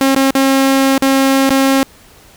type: tone with dropouts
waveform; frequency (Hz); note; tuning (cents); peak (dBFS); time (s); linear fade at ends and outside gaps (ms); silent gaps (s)
sawtooth; 269.7; C#4; -47; -5; 0.01-1.83; 0; 0.148-0.162 / 0.307-0.352 / 0.979-1.022 / 1.492-1.506
effects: pink hiss -43 dBFS RMS until 2.36 s